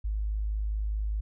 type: tone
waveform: sine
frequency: 52.4 Hz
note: G#1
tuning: 16 cents sharp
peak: -27 dBFS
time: 0.04-1.21 s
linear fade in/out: 10 ms
effects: none